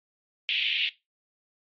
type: band-pass noise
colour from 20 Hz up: pink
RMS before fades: -27 dBFS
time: 0.49-0.89 s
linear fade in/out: 0 ms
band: 2400 to 3400 Hz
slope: 48 dB/octave
effects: noise-tail reverb RT60 0.2 s tail -17 dB re dry + MP3 32 kbps